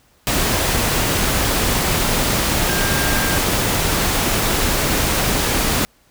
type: tone in noise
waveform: sine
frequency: 1600 Hz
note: G6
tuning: 35 cents sharp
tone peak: -25 dBFS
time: 2.69-3.38 s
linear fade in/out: 0 ms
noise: pink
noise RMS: -18 dBFS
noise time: 0.27-5.85 s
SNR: -10 dB
effects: pink hiss -56 dBFS RMS until 6.1 s